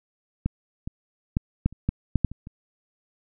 clicks, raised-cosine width 5 ms, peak -11 / -19 / -9 / -8 / -30 / -10 / -7 / -7 / -24 / -26 dBFS, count 10, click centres 0.46 / 0.875 / 1.369 / 1.66 / 1.726 / 1.89 / 2.157 / 2.247 / 2.316 / 2.471 s, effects none

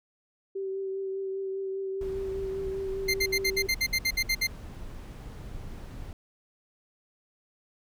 sine tone with vibrato, 386.4 Hz, G4, 25 cents flat, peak -30 dBFS, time 0.55-3.67 s, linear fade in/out 10 ms, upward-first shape triangle, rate 5 Hz, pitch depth 20 cents each way
brown noise, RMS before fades -40 dBFS, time 2.01-6.13 s, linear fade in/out 2 ms
25% pulse tone bursts, 2093 Hz, C7, in tune, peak -20 dBFS, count 12, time 3.08-4.472 s, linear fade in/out 10 ms, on 61 ms, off 60 ms
effects none

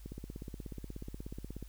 click train, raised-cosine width 3 ms, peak -30 dBFS, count 27, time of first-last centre 0.06-1.626 s, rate 16.6 Hz, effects added 50 Hz sine -48 dBFS peak until 1.68 s + white hiss -63 dBFS RMS until 1.68 s

